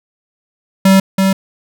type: tone with echo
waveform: square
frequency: 192.4 Hz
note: G3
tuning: 32 cents flat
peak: -6 dBFS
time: 0.85-1 s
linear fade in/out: 5 ms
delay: 330 ms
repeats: 1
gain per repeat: -4 dB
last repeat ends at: 1.33 s
effects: none